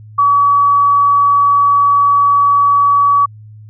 sine tone, 1138 Hz, C#6, 45 cents sharp, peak -7 dBFS, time 0.18-3.26 s, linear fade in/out 10 ms, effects added 107 Hz sine -33 dBFS peak until 3.69 s

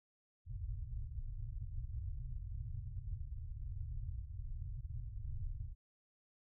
pink low-pass noise, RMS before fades -43 dBFS, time 0.45-5.75 s, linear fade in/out 50 ms, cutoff 130 Hz, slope 96 dB/octave, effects none

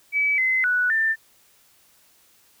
sine tone with pitch steps, 2290 / 2049 / 1477 / 1785 Hz, D7 / C7 / F#6 / A6, -44 / -37 / -3 / +24 cents, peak -18 dBFS, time 0.12-1.16 s, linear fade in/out 50 ms, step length 260 ms, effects white hiss -58 dBFS RMS until 2.6 s

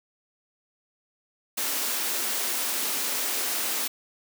white high-pass noise, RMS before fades -28 dBFS, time 1.57-3.88 s, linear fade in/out 10 ms, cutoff 210 Hz, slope 96 dB/octave, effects none

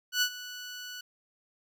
15% pulse tone with ADSR envelope, 1480 Hz, F#6, in tune, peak -16 dBFS, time 0.12-1.01 s, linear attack 98 ms, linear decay 73 ms, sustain -17 dB, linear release 5 ms, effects none

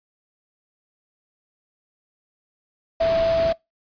sine tone in noise, 660 Hz, E5, 2 cents sharp, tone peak -16 dBFS, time 3-3.53 s, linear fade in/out 10 ms, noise pink, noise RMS -30 dBFS, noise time 3-3.53 s, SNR +11 dB, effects noise-tail reverb RT60 0.2 s tail -24 dB re dry + resampled to 11025 Hz

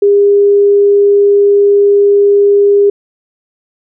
sine tone, 404.6 Hz, G#4, 45 cents flat, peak -4 dBFS, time 0.02-2.9 s, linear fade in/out 5 ms, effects none

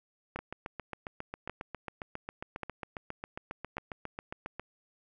two click trains, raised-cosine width 0.5 ms, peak -21 / -23 dBFS, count 4 / 32, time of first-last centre 0.36-3.769 / 0.39-4.596 s, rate 0.88 / 7.37 Hz, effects none

